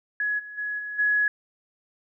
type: tone with level steps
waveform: sine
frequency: 1683 Hz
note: G#6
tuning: 23 cents sharp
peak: -23 / -37 / -27 / -31 / -19 dBFS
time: 0.2-1.28 s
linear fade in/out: 2 ms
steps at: 0.38 / 0.57 / 0.78 / 0.98 s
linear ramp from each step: 20 ms
effects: none